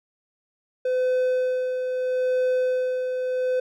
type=tone with tremolo; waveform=triangle; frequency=508 Hz; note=B4; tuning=49 cents sharp; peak=-17 dBFS; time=0.85-3.6 s; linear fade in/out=5 ms; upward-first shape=sine; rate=0.77 Hz; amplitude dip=45%; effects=none